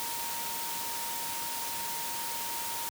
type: tone in noise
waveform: sine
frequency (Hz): 930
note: A#5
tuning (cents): -4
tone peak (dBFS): -39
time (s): 0-2.89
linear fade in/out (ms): 0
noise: white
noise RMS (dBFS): -36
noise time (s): 0-2.89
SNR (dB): -6
effects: high-pass 100 Hz 12 dB/octave